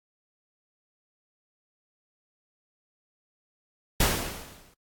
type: noise with exponential decay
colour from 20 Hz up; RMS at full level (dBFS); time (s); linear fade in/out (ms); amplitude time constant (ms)
pink; -20; 4-4.74; 5; 160
effects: AAC 64 kbps